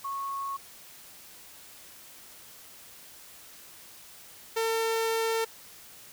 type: tone pair in turn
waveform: sine / sawtooth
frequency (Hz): 1101 / 451.3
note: C#6 / A4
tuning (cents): -12 / +44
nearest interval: octave + minor third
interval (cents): 1544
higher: first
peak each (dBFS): -31 / -22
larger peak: second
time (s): 0.04-0.57 / 4.56-5.45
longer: second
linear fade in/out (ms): 10
effects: white hiss -50 dBFS RMS until 6.12 s

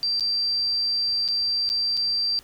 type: tone with dropouts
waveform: sine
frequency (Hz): 4699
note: D8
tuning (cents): 0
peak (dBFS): -21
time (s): 0.03-2.39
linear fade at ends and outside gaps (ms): 0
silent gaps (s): 0.197-0.207 / 1.279-1.286 / 1.691-1.7 / 1.969-1.974
effects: pink hiss -51 dBFS RMS until 2.43 s

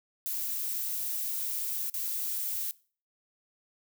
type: noise with dropouts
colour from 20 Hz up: violet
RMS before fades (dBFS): -33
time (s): 0.26-2.71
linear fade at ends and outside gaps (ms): 0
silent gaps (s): 1.898-1.94
effects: noise-tail reverb RT60 0.4 s tail -21 dB re dry

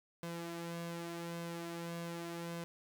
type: tone with flanger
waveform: sawtooth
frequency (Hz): 169.4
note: E3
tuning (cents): +48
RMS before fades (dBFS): -43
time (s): 0.23-2.64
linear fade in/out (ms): 0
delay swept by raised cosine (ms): 1.9 to 4.1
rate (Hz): 0.86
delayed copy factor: +0.55
effects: none

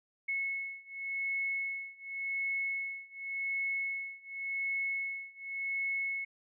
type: beating tone pair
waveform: sine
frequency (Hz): 2192 / 2192.89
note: C#7 / C#7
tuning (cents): -20 / -19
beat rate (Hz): 0.89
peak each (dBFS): -37 / -36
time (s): 0.28-6.25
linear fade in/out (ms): 10
effects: none

